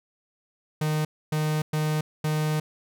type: tone bursts at uneven times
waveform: 45% pulse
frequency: 153.8 Hz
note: D#3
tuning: 20 cents flat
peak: -23 dBFS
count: 4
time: 0.81-1.05 / 1.32-1.62 / 1.73-2.01 / 2.24-2.6 s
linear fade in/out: 5 ms
effects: none